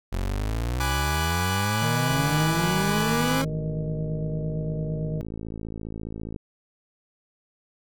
30% pulse exponential sweep, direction up, 43.65 to 273.3 Hz, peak -22 dBFS, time 0.12-3.45 s, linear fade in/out 10 ms
sawtooth chord, G# half-diminished seventh, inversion none, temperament equal, 830.6 / 987.8 / 1174.7 / 1480 Hz, G#5 / B5 / D6 / F#6, 0 / 0 / 0 / 0 cents, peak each -27 / -30 / -28 / -28 dBFS, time 0.8-3.42 s, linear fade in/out 5 ms
harmonic tone, 155.56 Hz, D#3, in tune, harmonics 1 / 3 / 4, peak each -27 / -37 / -39 dBFS, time 1.82-5.21 s, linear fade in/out 0 ms
click train, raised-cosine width 3 ms, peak -22 dBFS, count 234, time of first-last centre 2.11-6.362 s, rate 54.8 Hz
effects none

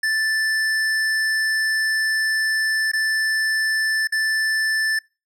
square tone with dropouts, 1760 Hz, A6, in tune, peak -19 dBFS, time 0.03-4.99 s, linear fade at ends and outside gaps 5 ms, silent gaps 2.917-2.933 / 4.073-4.122 s, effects noise-tail reverb RT60 0.3 s tail -26 dB re dry + low-pass 10000 Hz 12 dB/octave

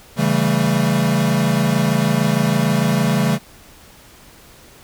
square chord, A dominant seventh, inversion first, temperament equal with one note detuned, 138.59 / 164.81 / 196 / 222.7 Hz, C#3 / E3 / G3 / A3, 0 / 0 / 0 / +21 cents, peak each -21 dBFS, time 0.16-3.39 s, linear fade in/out 50 ms, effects pink hiss -45 dBFS RMS until 4.83 s

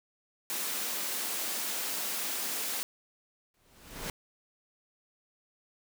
white high-pass noise, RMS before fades -34 dBFS, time 0.5-2.83 s, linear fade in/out 0 ms, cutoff 180 Hz, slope 48 dB/octave
pink noise with exponential growth, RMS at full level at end -34 dBFS, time 3.54-4.1 s, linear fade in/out 2 ms, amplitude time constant 120 ms
effects none

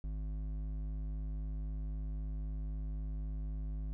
sine tone with hard clipping, 51.91 Hz, G#1, in tune, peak -38 dBFS, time 0.04-3.93 s, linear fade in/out 0 ms, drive 9 dB, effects none

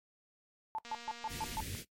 sine tone bursts, 880 Hz, A5, in tune, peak -34 dBFS, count 6, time 0.75-1.604 s, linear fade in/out 0 ms, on 34 ms, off 130 ms
click train, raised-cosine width 0.2 ms, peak -32 dBFS, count 166, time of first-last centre 0.85-1.549 s, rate 236 Hz
pink band-stop noise, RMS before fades -43 dBFS, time 1.28-1.85 s, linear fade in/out 50 ms, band 440 to 1900 Hz, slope 24 dB/octave
sine tone with exponential growth, 92.5 Hz, F#2, in tune, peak -33 dBFS, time 1.58-1.75 s, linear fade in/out 0 ms, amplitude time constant 36 ms
effects noise-tail reverb RT60 0.1 s tail -18 dB re dry + MP3 64 kbps

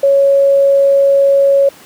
sine tone, 554.4 Hz, C#5, in tune, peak -6 dBFS, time 0.03-1.69 s, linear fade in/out 5 ms, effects pink hiss -39 dBFS RMS until 1.85 s + high-pass 200 Hz 12 dB/octave

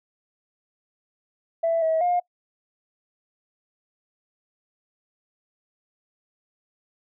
sine tone with pitch steps, 663 / 643 / 710 Hz, E5 / E5 / F5, +10 / -43 / +28 cents, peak -18 dBFS, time 1.63-2.2 s, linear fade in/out 10 ms, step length 190 ms, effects noise-tail reverb RT60 0.1 s tail -23 dB re dry + tanh soft clip ceiling -15 dBFS

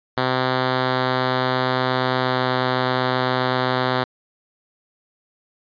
5% pulse tone with pitch glide, 128.6 to 127.79 Hz, C3 to C3, -30 to -40 cents, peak -7 dBFS, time 0.17-4.04 s, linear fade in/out 5 ms, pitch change -10 cents, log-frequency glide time 2.2-2.39 s, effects resampled to 11025 Hz

